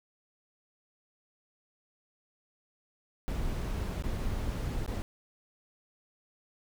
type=noise with dropouts; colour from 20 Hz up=brown; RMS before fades=-33 dBFS; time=3.28-5.02 s; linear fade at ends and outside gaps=0 ms; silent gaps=4.023-4.038 / 4.862-4.877 s; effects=none